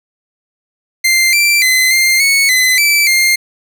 sawtooth tone with pitch steps, 2090 / 2349 / 2042 / 2103 / 2210 / 2027 / 2321 / 2112 Hz, C7 / D7 / C7 / C7 / C#7 / B6 / D7 / C7, -2 / 0 / -43 / +8 / -6 / +45 / -21 / +16 cents, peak -5 dBFS, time 1.04-3.36 s, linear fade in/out 10 ms, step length 290 ms, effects none

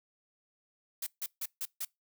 blue noise bursts, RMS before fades -36 dBFS, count 5, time 1.02-1.85 s, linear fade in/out 5 ms, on 46 ms, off 150 ms, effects noise-tail reverb RT60 0.2 s tail -25 dB re dry

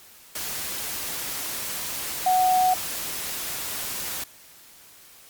sine tone in noise, 740 Hz, F#5, in tune, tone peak -17 dBFS, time 2.26-2.74 s, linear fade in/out 5 ms, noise white, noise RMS -31 dBFS, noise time 0.35-4.24 s, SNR +11 dB, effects white hiss -50 dBFS RMS until 5.29 s + Opus 48 kbps

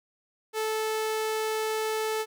sawtooth tone, 436.8 Hz, A4, 13 cents flat, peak -23 dBFS, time 0.53-2.26 s, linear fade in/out 50 ms, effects none

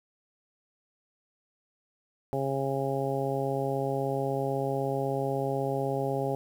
harmonic tone, 136.2 Hz, C#3, 30 cents flat, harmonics 1 / 2 / 3 / 4 / 5 / 6, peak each -33 / -36 / -32 / -33 / -36 / -36 dBFS, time 2.33-6.35 s, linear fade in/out 0 ms, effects 9-bit

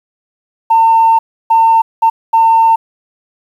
sine tone bursts at uneven times, 904 Hz, A5, 47 cents sharp, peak -4 dBFS, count 4, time 0.7-1.19 / 1.5-1.82 / 2.02-2.1 / 2.33-2.76 s, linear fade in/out 10 ms, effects tanh soft clip ceiling -1 dBFS + 7-bit

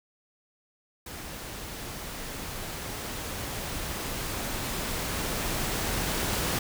pink noise with level ramp, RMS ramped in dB -40 to -28 dBFS, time 1.06-6.59 s, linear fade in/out 5 ms, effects none

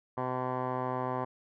10% pulse tone with low-pass filter, 127.6 Hz, C3, 43 cents flat, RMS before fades -33 dBFS, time 0.17-1.25 s, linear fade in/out 10 ms, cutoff 1100 Hz, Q 6.8, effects none

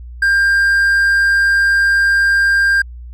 triangle tone, 1596 Hz, G6, 31 cents sharp, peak -8 dBFS, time 0.22-2.82 s, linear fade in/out 5 ms, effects added 60 Hz sine -29 dBFS peak until 3.13 s

